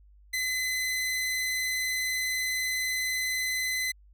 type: tone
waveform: sawtooth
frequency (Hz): 2028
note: B6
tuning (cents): +45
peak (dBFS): -24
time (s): 0.33-3.92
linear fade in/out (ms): 10
effects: added 50 Hz sine -53 dBFS peak until 4.13 s